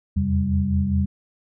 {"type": "tone cluster", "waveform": "sine", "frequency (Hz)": [80.7, 85.6, 133.1, 196.3], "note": ["E2", "F2", "C3", "G3"], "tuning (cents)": [-36, -34, 30, 3], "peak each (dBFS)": [-26, -22, -29, -22], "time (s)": [0.16, 1.06], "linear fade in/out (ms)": 10, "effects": []}